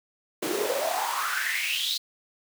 pink noise with high-pass filter sweep, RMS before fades -28 dBFS, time 0.42-1.98 s, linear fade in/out 10 ms, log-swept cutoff 310 to 4200 Hz, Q 7.3, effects none

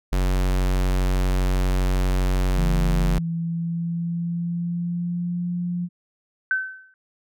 square tone, 46.25 Hz, F#1, in tune, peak -19 dBFS, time 0.12-3.19 s, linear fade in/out 10 ms
sine tone with pitch glide, 164.81 to 175.62 Hz, E3 to F3, 0 to +10 cents, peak -23 dBFS, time 2.55-5.89 s, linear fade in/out 50 ms, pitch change +110 cents, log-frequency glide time 2.86-5.48 s
sine tone with exponential decay, 1530 Hz, G6, 42 cents flat, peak -16 dBFS, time 6.51-6.94 s, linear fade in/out 1 ms, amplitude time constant 93 ms
effects none

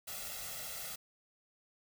white noise with comb filter, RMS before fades -43 dBFS, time 0.07-0.96 s, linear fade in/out 10 ms, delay 1.5 ms, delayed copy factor +0.8, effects none

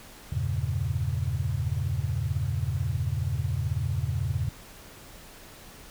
sine chord, E diminished seventh, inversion none, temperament equal, 82.41 / 98 / 116.54 / 138.59 Hz, E2 / G2 / Bb2 / Db3, 0 / 0 / 0 / 0 cents, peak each -31 dBFS, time 0.32-4.49 s, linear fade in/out 5 ms, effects pink hiss -48 dBFS RMS until 5.9 s

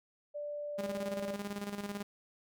sine tone, 587.3 Hz, D5, in tune, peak -37 dBFS, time 0.34-1.36 s, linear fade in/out 20 ms
sawtooth tone with tremolo, 202.9 Hz, G#3, 40 cents flat, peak -32 dBFS, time 0.78-2.03 s, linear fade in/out 10 ms, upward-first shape square, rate 18 Hz, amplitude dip 60%
effects none

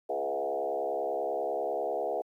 sine tone with frequency modulation, 567 Hz, C#5, 39 cents sharp, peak -28 dBFS, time 0.09-2.22 s, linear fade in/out 10 ms, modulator 70.1 Hz, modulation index 2.7, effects high-pass 300 Hz 12 dB/octave + 11-bit

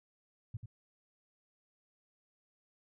sine tone with echo, 111.4 Hz, A2, 22 cents sharp, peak -36 dBFS, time 0.54-0.57 s, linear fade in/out 5 ms, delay 89 ms, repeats 1, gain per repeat -6 dB, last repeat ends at 0.659 s, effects none

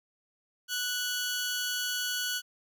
15% pulse tone pair together, 1480 / 3322 Hz, F#6 / G#7, 0 / 0 cents, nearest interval octave + major second, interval 1400 cents, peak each -24 / -30 dBFS, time 0.68-2.42 s, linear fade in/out 50 ms, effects none

